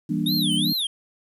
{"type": "chord", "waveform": "sine", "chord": "E half-diminished seventh", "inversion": "none", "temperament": "just", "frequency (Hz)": [164.81, 197.78, 237.3, 296.7], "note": ["E3", "G3", "Bb3", "D4"], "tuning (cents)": [0, 16, 31, 18], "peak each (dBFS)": -27, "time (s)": [0.09, 0.73], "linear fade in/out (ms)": 10}
{"type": "tone with vibrato", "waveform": "square", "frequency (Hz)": 3573, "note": "A7", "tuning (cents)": 26, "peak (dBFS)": -23, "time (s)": [0.26, 0.87], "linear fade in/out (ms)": 5, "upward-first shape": "sine", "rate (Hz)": 2.7, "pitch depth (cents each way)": 290}
{"effects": ["resampled to 32000 Hz", "9-bit"]}